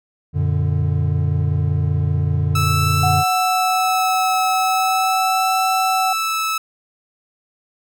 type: chord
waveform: triangle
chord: Gb augmented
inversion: none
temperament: equal with one note detuned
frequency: 91.33 / 116.54 / 146.83 Hz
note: Gb2 / Bb2 / D3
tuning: -22 / 0 / 0 cents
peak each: -17 / -22 / -17 dBFS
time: 0.33-3.24 s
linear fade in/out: 50 ms
type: tone with vibrato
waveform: sawtooth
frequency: 1311 Hz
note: E6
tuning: 10 cents flat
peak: -15 dBFS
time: 2.55-6.58 s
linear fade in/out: 5 ms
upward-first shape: sine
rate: 0.4 Hz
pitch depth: 17 cents each way
type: tone with pitch glide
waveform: sine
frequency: 740 to 756.4 Hz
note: F#5 to F#5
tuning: 0 to +38 cents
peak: -17 dBFS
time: 3.03-6.13 s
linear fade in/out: 5 ms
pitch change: +38 cents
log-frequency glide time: 3.36-5.08 s
effects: none